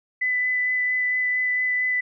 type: tone with vibrato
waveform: sine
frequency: 2000 Hz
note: B6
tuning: 21 cents sharp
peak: -20 dBFS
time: 0.21-2.01 s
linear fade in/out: 10 ms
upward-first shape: sine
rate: 4.4 Hz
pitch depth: 8 cents each way
effects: none